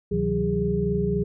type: tone cluster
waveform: sine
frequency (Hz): 71.1 / 128.4 / 161.6 / 185.2 / 410.1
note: C#2 / C3 / E3 / F#3 / G#4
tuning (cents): +45 / -32 / -34 / +2 / -22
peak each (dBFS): -31 / -32 / -28 / -26 / -25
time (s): 0.11-1.24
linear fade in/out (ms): 10
effects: none